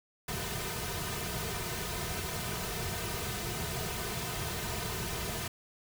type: noise with comb filter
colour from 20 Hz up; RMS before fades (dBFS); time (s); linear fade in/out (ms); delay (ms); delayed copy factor
pink; -36; 0.28-5.48; 5; 3.6; -0.8
effects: none